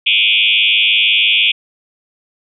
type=tone with frequency modulation; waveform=sine; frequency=2904 Hz; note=F#7; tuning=33 cents flat; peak=-9 dBFS; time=0.06-1.52 s; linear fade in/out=10 ms; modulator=106 Hz; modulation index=5.3; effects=none